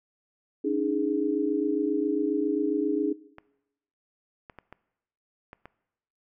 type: chord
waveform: sine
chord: C# suspended second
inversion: none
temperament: equal with one note detuned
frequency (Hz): 283.7 / 311.1 / 415.3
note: C#4 / D#4 / G#4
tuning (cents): +40 / 0 / 0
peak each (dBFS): -28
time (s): 0.64-3.13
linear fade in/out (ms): 10
type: clicks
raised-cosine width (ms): 0.5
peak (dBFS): -28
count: 6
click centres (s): 3.384 / 4.498 / 4.587 / 4.726 / 5.531 / 5.656
effects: noise-tail reverb RT60 0.9 s tail -20 dB re dry